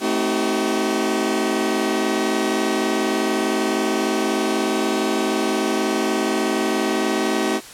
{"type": "chord", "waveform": "sawtooth", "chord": "A diminished seventh", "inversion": "none", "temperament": "just", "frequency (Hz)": [220, 264, 316.8, 380.2], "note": ["A3", "C4", "Eb4", "Gb4"], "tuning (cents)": [0, 16, 31, 47], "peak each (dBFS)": [-21, -22, -20, -19], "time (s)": [0, 7.61], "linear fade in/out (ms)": 50, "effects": ["white hiss -39 dBFS RMS until 7.73 s", "low-pass 10000 Hz 12 dB/octave"]}